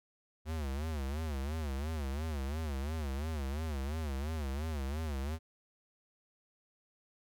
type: tone with vibrato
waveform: square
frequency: 73.42 Hz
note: D2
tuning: in tune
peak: -35 dBFS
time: 0.45-5.39 s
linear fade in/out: 50 ms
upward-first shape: sine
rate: 2.9 Hz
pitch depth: 170 cents each way
effects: none